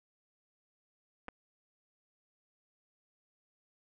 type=clicks; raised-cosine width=0.5 ms; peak=-28 dBFS; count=2; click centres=1.283 / 1.287 s; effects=none